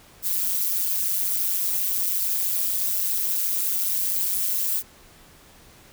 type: noise with amplitude modulation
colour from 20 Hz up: violet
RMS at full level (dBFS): -20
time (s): 0.22-4.83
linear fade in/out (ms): 50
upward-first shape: sine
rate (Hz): 190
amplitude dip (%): 100
effects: pink hiss -51 dBFS RMS until 5.92 s